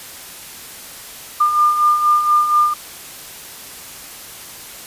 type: beating tone pair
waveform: sine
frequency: 1200 / 1204.2 Hz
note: D6 / D6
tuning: +37 / +43 cents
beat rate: 4.2 Hz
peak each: -20 / -12 dBFS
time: 1.4-2.74 s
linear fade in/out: 10 ms
effects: white hiss -35 dBFS RMS until 4.86 s + resampled to 32000 Hz